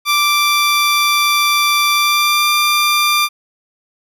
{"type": "tone with pitch glide", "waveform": "15% pulse", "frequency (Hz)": [1174.7, 1189.7], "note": ["D6", "D6"], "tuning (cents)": [0, 22], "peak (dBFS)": -5, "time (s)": [0.05, 3.29], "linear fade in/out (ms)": 50, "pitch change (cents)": 22, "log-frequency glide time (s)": [1.93, 2.49], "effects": []}